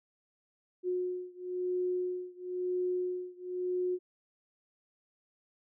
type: beating tone pair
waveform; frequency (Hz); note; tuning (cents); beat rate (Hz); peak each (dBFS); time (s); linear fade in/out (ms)
sine; 362.1 / 363.09; F#4 / F#4; -37 / -33; 0.99; -34 / -35; 0.83-3.99; 50
effects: none